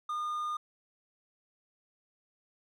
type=tone; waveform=triangle; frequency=1217 Hz; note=D#6; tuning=39 cents flat; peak=-30 dBFS; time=0.09-0.57 s; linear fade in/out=5 ms; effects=none